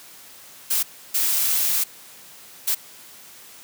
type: noise bursts at uneven times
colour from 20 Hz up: blue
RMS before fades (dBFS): -21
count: 3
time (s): 0.7-0.83 / 1.14-1.84 / 2.67-2.75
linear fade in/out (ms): 10
effects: white hiss -45 dBFS RMS until 3.63 s + high-pass 100 Hz 12 dB/octave